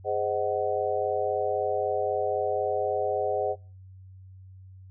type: chord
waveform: sine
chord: Ab dominant seventh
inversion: none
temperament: just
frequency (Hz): 415.3 / 519.1 / 623 / 747.5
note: Ab4 / C5 / Eb5 / Gb5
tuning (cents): 0 / -14 / +2 / +17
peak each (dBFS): -30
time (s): 0.04-3.56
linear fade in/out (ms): 50
effects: noise-tail reverb RT60 0.4 s tail -26 dB re dry + added 94 Hz sine -45 dBFS peak until 4.9 s